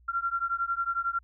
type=beating tone pair; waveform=sine; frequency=1369 / 1380 Hz; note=F6 / F6; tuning=-35 / -21 cents; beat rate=11 Hz; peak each=-30 dBFS; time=0.08-1.19 s; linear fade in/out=10 ms; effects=added 60 Hz sine -56 dBFS peak until 1.23 s